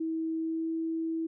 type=tone with pitch glide; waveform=sine; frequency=323 to 325.6 Hz; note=E4 to E4; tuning=-35 to -21 cents; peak=-29 dBFS; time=0-1.27 s; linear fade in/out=10 ms; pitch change=+14 cents; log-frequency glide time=0.38-0.69 s; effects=none